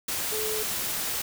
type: tone in noise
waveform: sine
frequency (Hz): 432.1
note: A4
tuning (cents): -31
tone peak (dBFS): -31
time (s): 0.32-0.63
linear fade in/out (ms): 5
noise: white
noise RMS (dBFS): -30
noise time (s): 0.08-1.22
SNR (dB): -4
effects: none